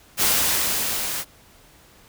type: noise with level ramp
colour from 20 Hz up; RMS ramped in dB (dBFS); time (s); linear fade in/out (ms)
white; -18 to -28; 0.17-1.25; 50
effects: pink hiss -52 dBFS RMS until 2.08 s